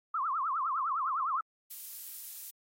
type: tone with vibrato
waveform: sine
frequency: 1180 Hz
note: D6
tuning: 8 cents sharp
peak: -29 dBFS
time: 0.14-1.41 s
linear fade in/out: 5 ms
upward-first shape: triangle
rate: 9.8 Hz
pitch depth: 280 cents each way
type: tone bursts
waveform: sine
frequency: 1070 Hz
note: C6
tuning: 38 cents sharp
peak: -37 dBFS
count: 6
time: 0.63-1.376 s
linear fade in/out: 5 ms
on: 41 ms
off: 100 ms
type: noise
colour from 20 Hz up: violet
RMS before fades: -42 dBFS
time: 1.7-2.51 s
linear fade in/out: 10 ms
effects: AAC 48 kbps